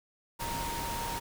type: tone in noise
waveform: sine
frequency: 931 Hz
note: A#5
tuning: 2 cents flat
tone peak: -36 dBFS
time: 0.39-1.2 s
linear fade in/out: 20 ms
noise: pink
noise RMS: -37 dBFS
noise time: 0.39-1.2 s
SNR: -2 dB
effects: none